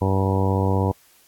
harmonic tone, 96.5 Hz, G2, 27 cents flat, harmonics 1 / 2 / 3 / 4 / 5 / 6 / 7 / 8 / 9 / 10, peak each -20 / -26 / -28 / -29 / -27 / -33 / -34 / -34 / -31 / -30 dBFS, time 0.01-0.92 s, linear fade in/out 10 ms, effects white hiss -56 dBFS RMS until 1.27 s + AAC 64 kbps

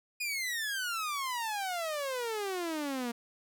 sawtooth exponential sweep, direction down, 2489 to 231.6 Hz, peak -29 dBFS, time 0.2-3.12 s, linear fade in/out 10 ms, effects none

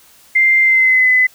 sine tone with pitch glide, 2093 to 2016 Hz, C7 to B6, 0 to +35 cents, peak -8 dBFS, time 0.35-1.27 s, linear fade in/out 10 ms, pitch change -65 cents, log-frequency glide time 0.62-1.09 s, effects white hiss -47 dBFS RMS until 1.34 s

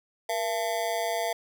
square tone with amplitude modulation, 675 Hz, E5, 41 cents sharp, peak -23 dBFS, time 0.29-1.33 s, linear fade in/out 5 ms, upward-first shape sine, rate 201 Hz, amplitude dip 100%, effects none

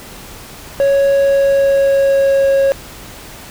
triangle tone with pitch glide, 554.4 to 547.1 Hz, C#5 to C#5, 0 to -23 cents, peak -7 dBFS, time 0.8-2.72 s, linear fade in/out 0 ms, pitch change -23 cents, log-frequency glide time 1.08-2.52 s, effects pink hiss -34 dBFS RMS until 3.5 s

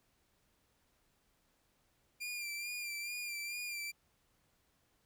sawtooth tone with vibrato, 2387 Hz, D7, 28 cents sharp, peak -36 dBFS, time 2.2-3.92 s, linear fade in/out 20 ms, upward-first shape sine, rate 2.3 Hz, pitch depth 42 cents each way, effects pink hiss -75 dBFS RMS until 5.05 s

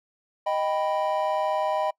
triangle chord, Eb augmented, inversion none, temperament equal, 622.3 / 784 / 987.8 Hz, Eb5 / G5 / B5, 0 / 0 / 0 cents, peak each -24 / -26 / -27 dBFS, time 0.46-1.91 s, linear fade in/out 10 ms, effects noise-tail reverb RT60 0.1 s tail -24 dB re dry

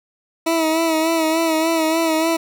20% pulse tone with vibrato, 323.3 Hz, E4, 34 cents flat, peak -11 dBFS, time 0.46-2.37 s, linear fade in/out 10 ms, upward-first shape sine, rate 3.4 Hz, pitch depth 44 cents each way, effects none

